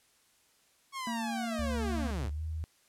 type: linear sweep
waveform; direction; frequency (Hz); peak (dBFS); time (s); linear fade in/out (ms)
sawtooth; down; 1108.7 to 69.3; -32; 0.92-2.31; 50
type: harmonic tone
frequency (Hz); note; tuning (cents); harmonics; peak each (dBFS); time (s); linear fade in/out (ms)
229.2; A#3; -29; 1 / 3 / 5 / 7; -34 / -45 / -52 / -50; 1.07-2.11; 2
type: tone with pitch glide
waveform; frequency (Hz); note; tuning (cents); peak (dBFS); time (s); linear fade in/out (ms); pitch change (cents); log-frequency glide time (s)
sine; 71.5 to 79.33; D2 to D#2; -46 to +34; -33; 1.59-2.64; 0; +180; 2.28-2.42
effects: white hiss -67 dBFS RMS until 2.88 s + low-pass 11000 Hz 12 dB/octave